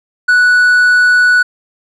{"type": "tone", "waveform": "triangle", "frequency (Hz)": 1477, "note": "F#6", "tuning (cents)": -3, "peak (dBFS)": -4, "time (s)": [0.28, 1.43], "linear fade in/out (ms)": 10, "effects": ["resampled to 24000 Hz"]}